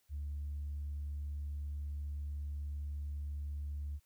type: tone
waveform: sine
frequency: 72.7 Hz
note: D2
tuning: 17 cents flat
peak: -36 dBFS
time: 0.09-4 s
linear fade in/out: 50 ms
effects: tanh soft clip ceiling -34 dBFS + white hiss -75 dBFS RMS until 4.05 s